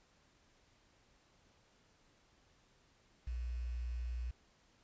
sine tone with quantisation, 60.4 Hz, B1, 38 cents flat, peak -37 dBFS, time 3.27-4.31 s, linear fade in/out 5 ms, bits 10, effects pink hiss -70 dBFS RMS until 4.83 s + resampled to 16000 Hz

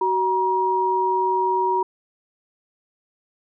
sine tone pair together, 375.7 / 950.8 Hz, F#4 / A#5, +26 / +34 cents, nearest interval octave + major third, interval 1608 cents, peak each -23 / -19 dBFS, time 0.01-1.83 s, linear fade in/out 5 ms, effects none

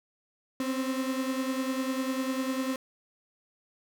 35% pulse beating tone pair, 260.1 / 270.1 Hz, C4 / C#4, -10 / -45 cents, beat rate 10 Hz, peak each -28 / -33 dBFS, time 0.6-2.76 s, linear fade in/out 2 ms, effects none

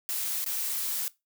blue noise with dropouts, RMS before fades -31 dBFS, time 0.09-1.08 s, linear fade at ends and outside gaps 0 ms, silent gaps 0.443-0.462 s, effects noise-tail reverb RT60 0.2 s tail -19 dB re dry

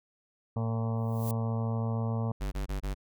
harmonic tone, 113.5 Hz, A#2, 46 cents flat, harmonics 1 / 2 / 4 / 5 / 6 / 7 / 8 / 9 / 10, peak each -29 / -35 / -41 / -43 / -45 / -46 / -47 / -48 / -49 dBFS, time 0.56-2.32 s, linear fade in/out 5 ms
violet noise with exponential growth, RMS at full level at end -37 dBFS, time 0.97-1.31 s, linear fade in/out 2 ms, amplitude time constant 73 ms
square tone bursts, 49 Hz, G1, in tune, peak -31 dBFS, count 4, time 2.4-2.946 s, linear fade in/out 20 ms, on 120 ms, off 22 ms
effects none

